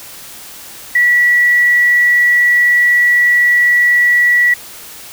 sine tone, 1944 Hz, B6, 28 cents flat, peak -7 dBFS, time 0.95-4.54 s, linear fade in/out 5 ms, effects white hiss -33 dBFS RMS until 5.12 s

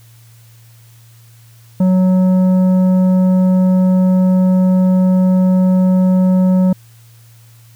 sine tone with tanh clipping, 185 Hz, F#3, in tune, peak -10 dBFS, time 1.8-6.73 s, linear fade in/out 5 ms, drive 9 dB, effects added 115 Hz sine -41 dBFS peak until 7.75 s + white hiss -50 dBFS RMS until 7.75 s

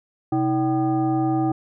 sine tone with frequency modulation, 319.9 Hz, D#4, 48 cents sharp, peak -18 dBFS, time 0.32-1.52 s, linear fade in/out 5 ms, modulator 449 Hz, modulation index 0.95, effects none

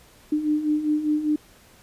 sine beating tone pair, 298.5 / 303.5 Hz, D4 / D#4, +28 / -43 cents, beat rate 5 Hz, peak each -27 / -21 dBFS, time 0.32-1.36 s, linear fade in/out 5 ms, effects pink hiss -53 dBFS RMS until 1.82 s + resampled to 32000 Hz

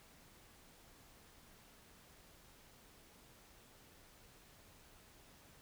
silence, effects pink hiss -63 dBFS RMS until 5.61 s

